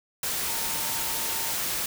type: tone in noise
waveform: sine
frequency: 910 Hz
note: A#5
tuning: 42 cents flat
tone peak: -40 dBFS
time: 0.48-1.52 s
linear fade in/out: 2 ms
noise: white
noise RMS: -29 dBFS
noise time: 0.23-1.86 s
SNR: -14 dB
effects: none